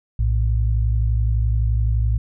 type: tone pair together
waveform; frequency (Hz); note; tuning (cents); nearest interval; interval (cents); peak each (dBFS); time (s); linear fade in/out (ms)
sine; 58.27 / 110; A#1 / A2; 0 / 0; major seventh; 1100; -17 / -21; 0.19-2.18; 5
effects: none